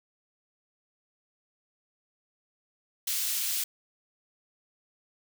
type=high-pass noise; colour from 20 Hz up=white; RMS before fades=-30 dBFS; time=3.07-3.64 s; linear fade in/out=5 ms; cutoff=2600 Hz; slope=12 dB/octave; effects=none